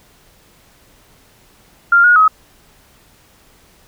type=tone with pitch steps; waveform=sine; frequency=1394 / 1443 / 1272 Hz; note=F6 / F#6 / D#6; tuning=-4 / -44 / +38 cents; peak=-6 dBFS; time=1.92-2.28 s; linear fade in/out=5 ms; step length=120 ms; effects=pink hiss -50 dBFS RMS until 3.87 s